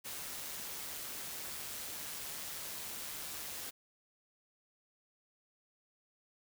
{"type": "noise with amplitude modulation", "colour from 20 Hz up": "white", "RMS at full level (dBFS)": -42, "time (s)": [0.04, 3.71], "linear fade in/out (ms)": 20, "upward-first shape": "sine", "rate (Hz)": 149, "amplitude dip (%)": 30, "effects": []}